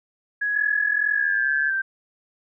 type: tone with pitch glide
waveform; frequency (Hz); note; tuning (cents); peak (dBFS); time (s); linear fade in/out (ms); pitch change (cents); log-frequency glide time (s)
sine; 1671 to 1568.1; G#6 to G6; +10 to 0; -21; 0.41-1.82; 10; -110; 1.13-1.5
type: tone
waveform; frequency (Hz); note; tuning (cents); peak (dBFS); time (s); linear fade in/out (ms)
sine; 1713; A6; -47; -23; 0.54-1.71; 20
effects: none